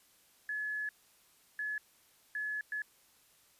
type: tone bursts at uneven times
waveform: sine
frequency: 1706 Hz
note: G#6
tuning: 46 cents sharp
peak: -34 dBFS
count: 4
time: 0.49-0.89 / 1.59-1.78 / 2.35-2.61 / 2.72-2.82 s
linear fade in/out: 2 ms
effects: white hiss -66 dBFS RMS until 3.59 s + resampled to 32000 Hz